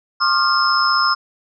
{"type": "tone cluster", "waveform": "sine", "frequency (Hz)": [1070, 1205, 1394, 5190], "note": ["C6", "D6", "F6", "E8"], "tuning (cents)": [38, 44, -4, -28], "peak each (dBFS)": -19, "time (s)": [0.2, 1.15], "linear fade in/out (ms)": 20, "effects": []}